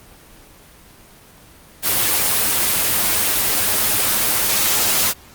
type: noise with comb filter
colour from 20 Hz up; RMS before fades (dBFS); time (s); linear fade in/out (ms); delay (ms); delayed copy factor
white; -17; 1.82-5.14; 50; 9.5; +0.55
effects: pink hiss -45 dBFS RMS until 5.34 s + Opus 24 kbps